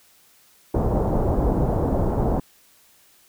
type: low-pass noise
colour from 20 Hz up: pink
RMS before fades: -21 dBFS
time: 0.74-2.4 s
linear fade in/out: 5 ms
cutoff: 820 Hz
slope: 24 dB/octave
effects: white hiss -56 dBFS RMS until 3.28 s